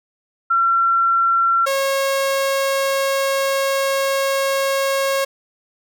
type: tone pair in turn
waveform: sine / sawtooth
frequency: 1360 / 545.4 Hz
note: F6 / C#5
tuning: -46 / -28 cents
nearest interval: octave + major third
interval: 1582 cents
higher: first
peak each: -13 dBFS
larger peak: neither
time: 0.5-1.66 / 1.66-5.25 s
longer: second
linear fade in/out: 10 ms
effects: none